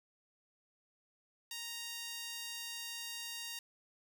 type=tone with high-pass filter; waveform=sawtooth; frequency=932.3 Hz; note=A#5; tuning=in tune; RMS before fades=-44 dBFS; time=1.51-3.59 s; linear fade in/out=2 ms; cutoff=3200 Hz; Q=0.97; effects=none